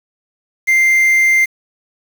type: tone with quantisation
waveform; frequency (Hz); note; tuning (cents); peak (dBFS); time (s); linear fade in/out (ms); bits
triangle; 2093; C7; 0; -7; 0.67-1.46; 20; 5
effects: none